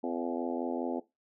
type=harmonic tone with a mistuned harmonic; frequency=85 Hz; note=F2; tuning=46 cents flat; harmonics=3 / 4 / 5 / 6 / 7 / 8 / 9 / 10; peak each=-35 / -37 / -39 / -41 / -42 / -43 / -44 / -45 dBFS; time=0.03-1 s; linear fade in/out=10 ms; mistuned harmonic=8; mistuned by=+22 cents; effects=noise-tail reverb RT60 0.2 s tail -17 dB re dry